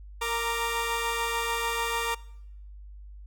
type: tone cluster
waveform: 20% pulse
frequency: 462.1 / 931 / 1178 Hz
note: A#4 / A#5 / D6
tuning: -15 / -2 / +5 cents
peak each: -27 dBFS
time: 0.21-2.15 s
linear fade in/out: 10 ms
effects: noise-tail reverb RT60 0.8 s tail -22 dB re dry + added 50 Hz sine -42 dBFS peak until 3.26 s